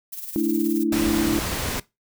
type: noise with tremolo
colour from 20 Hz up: violet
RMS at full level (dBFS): -32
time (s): 0.12-0.84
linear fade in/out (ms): 10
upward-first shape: sine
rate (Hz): 19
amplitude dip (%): 60
type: chord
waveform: sine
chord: A suspended fourth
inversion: none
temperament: equal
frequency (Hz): 220 / 293.7 / 329.6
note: A3 / D4 / E4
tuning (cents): 0 / 0 / 0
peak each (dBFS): -26 / -23 / -22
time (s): 0.36-1.39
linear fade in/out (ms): 0
type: noise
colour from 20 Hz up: pink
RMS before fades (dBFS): -27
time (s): 0.92-1.8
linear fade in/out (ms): 5
effects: noise-tail reverb RT60 0.2 s tail -19 dB re dry